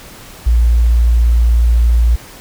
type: tone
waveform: sine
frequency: 58.27 Hz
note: A#1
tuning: in tune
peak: -7 dBFS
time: 0.46-2.16 s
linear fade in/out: 10 ms
effects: pink hiss -36 dBFS RMS until 2.4 s